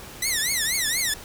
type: tone with vibrato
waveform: 10% pulse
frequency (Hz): 1947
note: B6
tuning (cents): -25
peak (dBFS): -13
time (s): 0.22-1.14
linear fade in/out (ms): 5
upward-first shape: triangle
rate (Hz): 4.2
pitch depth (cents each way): 250
effects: pink hiss -41 dBFS RMS until 1.24 s